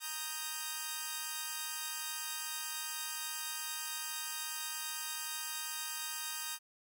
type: chord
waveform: 5% pulse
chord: Eb major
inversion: second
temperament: equal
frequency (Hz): 932.3 / 1244.5 / 1568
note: Bb5 / Eb6 / G6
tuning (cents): 0 / 0 / 0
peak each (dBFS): -31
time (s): 0-6.59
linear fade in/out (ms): 50
effects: none